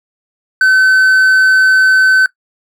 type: tone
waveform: triangle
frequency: 1525 Hz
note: G6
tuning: 48 cents flat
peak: -4 dBFS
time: 0.61-2.26 s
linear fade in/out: 2 ms
effects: noise-tail reverb RT60 0.1 s tail -18 dB re dry